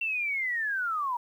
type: linear sweep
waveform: sine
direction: down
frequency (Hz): 2724 to 932.3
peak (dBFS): -27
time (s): 0.01-1.17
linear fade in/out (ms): 5
effects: 10-bit